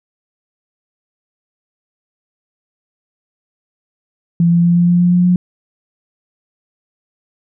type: tone with pitch steps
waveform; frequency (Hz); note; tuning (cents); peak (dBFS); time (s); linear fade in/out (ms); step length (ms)
sine; 170 / 171.28 / 172.57 / 173.87 / 175.18 / 176.5 / 177.83 / 179.17; F3 / F3 / F3 / F3 / F3 / F3 / F3 / F3; -46 / -33 / -20 / -7 / +6 / +19 / +32 / +45; -8; 4.4-5.36; 2; 120
effects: none

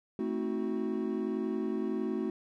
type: chord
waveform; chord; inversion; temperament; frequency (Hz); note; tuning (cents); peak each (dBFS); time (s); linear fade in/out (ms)
triangle; A diminished seventh; none; equal with one note detuned; 220 / 261.6 / 319.1 / 370; A3 / C4 / Eb4 / Gb4; 0 / 0 / +44 / 0; -33 / -35 / -35 / -33; 0.19-2.3; 2
effects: none

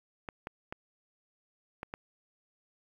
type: clicks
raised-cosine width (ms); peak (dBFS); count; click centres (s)
0.5; -23; 5; 0.288 / 0.471 / 0.725 / 1.831 / 1.939
effects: 9-bit

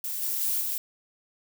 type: noise with level steps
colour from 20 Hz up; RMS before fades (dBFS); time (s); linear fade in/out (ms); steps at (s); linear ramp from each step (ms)
violet; -32 / -29 / -27 / -30; 0.04-0.78; 2; 0.22 / 0.41 / 0.61; 2
effects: none

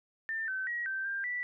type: tone with pitch steps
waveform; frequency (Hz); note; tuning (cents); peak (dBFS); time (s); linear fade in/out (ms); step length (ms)
sine; 1793 / 1534 / 1905 / 1557 / 1591 / 1965; A6 / G6 / A#6 / G6 / G6 / B6; +32 / -38 / +37 / -12 / +25 / -9; -32; 0.29-1.43; 0; 190
effects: none

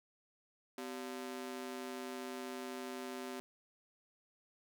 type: ring-modulated tone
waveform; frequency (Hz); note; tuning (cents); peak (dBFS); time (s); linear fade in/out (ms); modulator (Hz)
sawtooth; 320; D#4; +49; -35; 0.78-3.4; 0; 66.1
effects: none

